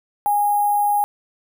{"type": "tone with sample-and-hold", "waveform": "sine", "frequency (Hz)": 823, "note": "G#5", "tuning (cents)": -16, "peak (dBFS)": -15, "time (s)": [0.26, 1.04], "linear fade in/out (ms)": 0, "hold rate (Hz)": 11025, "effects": []}